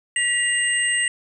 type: tone cluster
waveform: sine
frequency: 1942 / 2809 / 8220 Hz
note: B6 / F7 / C9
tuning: -30 / +9 / -32 cents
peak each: -21 / -24 / -24 dBFS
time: 0.16-1.08 s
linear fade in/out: 2 ms
effects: none